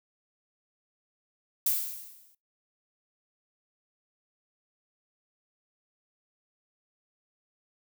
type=noise with exponential decay; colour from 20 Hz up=violet; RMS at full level=-24 dBFS; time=1.66-2.35 s; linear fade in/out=5 ms; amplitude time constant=150 ms; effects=noise-tail reverb RT60 0.2 s tail -21 dB re dry